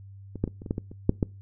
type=clicks; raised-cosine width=3 ms; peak=-23 / -11 / -20 / -27 / -23 / -13 / -17 / -28 / -6 / -10 dBFS; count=10; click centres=0.357 / 0.44 / 0.477 / 0.619 / 0.662 / 0.709 / 0.781 / 0.915 / 1.094 / 1.228 s; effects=noise-tail reverb RT60 0.3 s tail -24 dB re dry + added 98 Hz sine -43 dBFS peak until 1.41 s